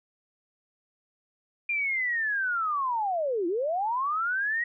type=linear two-way sweep; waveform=sine; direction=down then up; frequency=2410 to 325.5 to 1919 Hz; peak=-25 dBFS; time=1.69-4.64 s; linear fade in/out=5 ms; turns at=3.47 s; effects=none